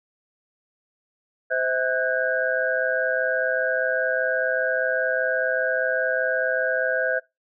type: tone cluster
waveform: sine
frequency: 517 / 645 / 1491 / 1616 Hz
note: C5 / E5 / F#6 / G#6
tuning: -21 / -38 / +13 / -48 cents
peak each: -26 dBFS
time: 1.5-7.2 s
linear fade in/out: 20 ms
effects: noise-tail reverb RT60 0.2 s tail -22 dB re dry